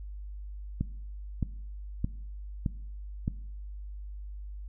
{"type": "click train", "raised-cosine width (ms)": 5, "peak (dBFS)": -16, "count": 5, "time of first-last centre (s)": [0.81, 3.279], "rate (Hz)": 1.62, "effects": ["noise-tail reverb RT60 0.7 s tail -19 dB re dry", "added 50 Hz sine -38 dBFS peak until 4.68 s"]}